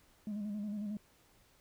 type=tone with vibrato; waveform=sine; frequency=207.7 Hz; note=G#3; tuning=in tune; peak=-34 dBFS; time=0.27-0.97 s; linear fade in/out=2 ms; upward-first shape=square; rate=11 Hz; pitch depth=43 cents each way; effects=tanh soft clip ceiling -35 dBFS + pink hiss -67 dBFS RMS until 1.6 s